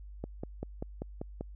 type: click train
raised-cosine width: 2 ms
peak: -23 dBFS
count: 7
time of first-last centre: 0.24-1.41 s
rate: 5.13 Hz
effects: added 50 Hz sine -44 dBFS peak until 1.55 s